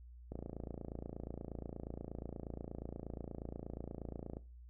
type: click train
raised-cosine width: 2 ms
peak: -30 dBFS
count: 116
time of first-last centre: 0.32-4.369 s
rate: 28.4 Hz
effects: noise-tail reverb RT60 0.3 s tail -18 dB re dry + added 60 Hz sine -52 dBFS peak until 4.69 s